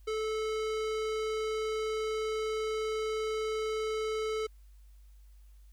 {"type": "tone with low-pass filter", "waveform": "square", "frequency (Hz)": 435.8, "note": "A4", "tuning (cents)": -17, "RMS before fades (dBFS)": -33, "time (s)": [0.07, 4.47], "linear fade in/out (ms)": 10, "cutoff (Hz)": 6400, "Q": 0.68, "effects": ["added 50 Hz sine -52 dBFS peak until 5.72 s", "white hiss -72 dBFS RMS until 5.72 s"]}